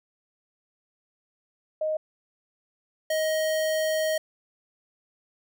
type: tone pair in turn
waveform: sine / square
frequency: 622.3 / 628.4 Hz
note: D#5 / D#5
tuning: 0 / +17 cents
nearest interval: unison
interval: 17 cents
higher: second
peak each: -24 dBFS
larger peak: neither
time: 1.81-1.97 / 3.1-4.18 s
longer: second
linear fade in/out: 5 ms
effects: none